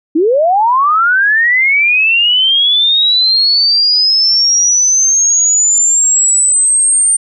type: linear sweep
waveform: sine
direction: up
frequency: 293.7 to 8870 Hz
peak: -7 dBFS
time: 0.15-7.17 s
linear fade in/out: 10 ms
effects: none